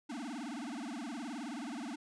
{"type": "tone with vibrato", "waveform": "square", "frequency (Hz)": 261.6, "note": "C4", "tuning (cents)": 0, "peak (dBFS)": -40, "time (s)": [0.09, 1.96], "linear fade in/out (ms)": 10, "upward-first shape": "sine", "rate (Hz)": 19, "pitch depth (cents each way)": 290, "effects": ["resampled to 22050 Hz"]}